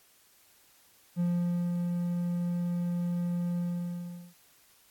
triangle tone with ADSR envelope, 174.61 Hz, F3, in tune, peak -23 dBFS, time 1.16-4.34 s, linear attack 39 ms, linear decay 520 ms, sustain -3 dB, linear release 750 ms, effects white hiss -62 dBFS RMS until 4.9 s + AAC 64 kbps

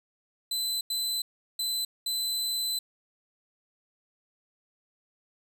sawtooth tone bursts at uneven times, 4029 Hz, B7, 34 cents sharp, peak -25 dBFS, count 4, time 0.51-0.81 / 0.9-1.22 / 1.59-1.85 / 2.06-2.79 s, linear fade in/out 5 ms, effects none

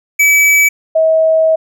square / sine tone pair in turn, 2292 / 640.8 Hz, D7 / E5, -43 / -49 cents, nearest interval octave + minor seventh, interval 2206 cents, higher first, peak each -7 dBFS, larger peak neither, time 0.19-0.69 / 0.95-1.56 s, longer second, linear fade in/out 10 ms, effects none

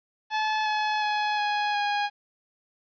sawtooth tone with pitch steps, 863 / 852.6 / 842.3 / 832.2 / 822.1 Hz, A5 / G#5 / G#5 / G#5 / G#5, -34 / +45 / +24 / +3 / -18 cents, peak -20 dBFS, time 0.3-2.1 s, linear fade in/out 50 ms, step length 360 ms, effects resampled to 11025 Hz + 10-bit

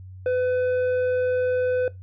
sine tone with tanh clipping, 503 Hz, B4, 32 cents sharp, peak -21 dBFS, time 0.26-1.88 s, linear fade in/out 2 ms, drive 7 dB, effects noise-tail reverb RT60 0.2 s tail -20 dB re dry + added 93 Hz sine -38 dBFS peak until 2.02 s

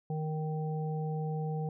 harmonic tone, 155.56 Hz, D#3, in tune, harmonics 1 / 3 / 5, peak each -32 / -40 / -42 dBFS, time 0.1-1.69 s, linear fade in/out 2 ms, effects none

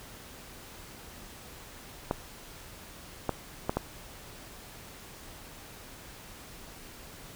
clicks, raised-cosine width 1 ms, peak -13 dBFS, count 4, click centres 2.111 / 3.293 / 3.695 / 3.77 s, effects pink hiss -48 dBFS RMS until 7.35 s

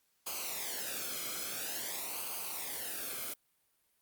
white noise with flanger, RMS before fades -39 dBFS, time 0.26-3.34 s, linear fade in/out 10 ms, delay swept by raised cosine 0.54 to 1.1 ms, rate 0.49 Hz, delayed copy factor -0.7, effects white hiss -75 dBFS RMS until 4.01 s + Opus 48 kbps

